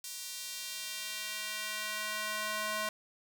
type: tone with high-pass filter sweep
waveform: square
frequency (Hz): 213.2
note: G#3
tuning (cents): +46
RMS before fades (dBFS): -38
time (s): 0.04-2.89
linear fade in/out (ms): 2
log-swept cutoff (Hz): 5400 to 910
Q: 0.89
effects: none